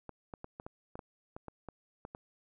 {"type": "clicks", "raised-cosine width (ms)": 1, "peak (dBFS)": -29, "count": 12, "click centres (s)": [0.093, 0.338, 0.444, 0.599, 0.665, 0.955, 0.992, 1.365, 1.483, 1.687, 2.051, 2.149], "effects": []}